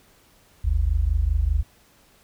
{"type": "tone pair together", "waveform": "sine", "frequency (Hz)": [50.32, 75.4], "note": ["G1", "D2"], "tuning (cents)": [46, 46], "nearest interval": "perfect fifth", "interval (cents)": 700, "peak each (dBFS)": -21, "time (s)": [0.64, 1.63], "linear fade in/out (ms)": 10, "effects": ["pink hiss -57 dBFS RMS until 2.23 s"]}